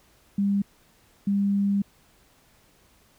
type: tone pair in turn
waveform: sine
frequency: 200 / 200 Hz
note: G3 / G3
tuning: +35 / +35 cents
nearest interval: unison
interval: 0 cents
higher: neither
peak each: -20 dBFS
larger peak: neither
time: 0.38-0.62 / 1.27-1.82 s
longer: second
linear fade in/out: 5 ms
effects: pink hiss -60 dBFS RMS until 3.18 s